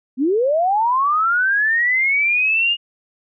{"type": "linear sweep", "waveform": "sine", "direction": "up", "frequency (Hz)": [238.4, 2866], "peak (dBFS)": -14, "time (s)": [0.17, 2.77], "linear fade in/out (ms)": 50, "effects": []}